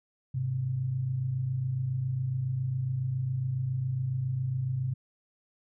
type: tone pair together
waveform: sine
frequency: 103.4 / 130.65 Hz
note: G#2 / C3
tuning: -7 / -2 cents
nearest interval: major third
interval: 405 cents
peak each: -36 / -28 dBFS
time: 0.34-4.94 s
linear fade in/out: 10 ms
effects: none